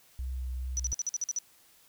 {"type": "tone with vibrato", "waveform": "sine", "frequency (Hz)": 63.6, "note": "C2", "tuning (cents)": -48, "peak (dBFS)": -32, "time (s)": [0.19, 0.93], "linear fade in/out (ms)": 0, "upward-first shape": "sine", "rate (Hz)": 2.2, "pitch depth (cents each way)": 15}
{"type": "tone bursts", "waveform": "sine", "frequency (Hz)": 5920, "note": "F#8", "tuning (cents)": 0, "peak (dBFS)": -28, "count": 9, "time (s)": [0.77, 1.387], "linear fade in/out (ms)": 0, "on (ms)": 25, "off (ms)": 49}
{"effects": ["white hiss -61 dBFS RMS until 1.88 s"]}